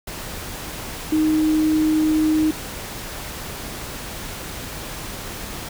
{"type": "tone in noise", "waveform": "sine", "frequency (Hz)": 311.1, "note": "D#4", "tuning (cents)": 0, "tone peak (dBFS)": -15, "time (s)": [1.12, 2.51], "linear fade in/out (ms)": 5, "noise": "pink", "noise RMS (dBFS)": -32, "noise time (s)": [0.07, 5.69], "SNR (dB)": 14, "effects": []}